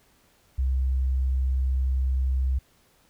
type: tone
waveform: sine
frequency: 65.2 Hz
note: C2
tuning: 5 cents flat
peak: -21 dBFS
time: 0.58-2.59 s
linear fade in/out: 10 ms
effects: pink hiss -62 dBFS RMS until 3.09 s

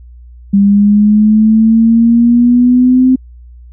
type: exponential sweep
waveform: sine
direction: up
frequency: 198.3 to 259.5 Hz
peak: -4 dBFS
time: 0.53-3.16 s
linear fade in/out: 10 ms
effects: added 60 Hz sine -32 dBFS peak until 3.72 s

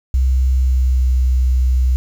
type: tone with pitch glide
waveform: sine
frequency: 64.6 to 63.42 Hz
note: C2 to B1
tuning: -21 to +47 cents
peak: -11 dBFS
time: 0.14-1.96 s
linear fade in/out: 0 ms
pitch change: -32 cents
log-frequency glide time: 0.57-1.1 s
effects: 7-bit

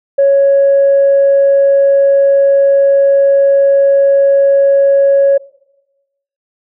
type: tone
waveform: sine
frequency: 554.4 Hz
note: C#5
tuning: in tune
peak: -4 dBFS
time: 0.18-5.38 s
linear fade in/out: 10 ms
effects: noise-tail reverb RT60 1.0 s tail -22 dB re dry + tanh soft clip ceiling -2 dBFS

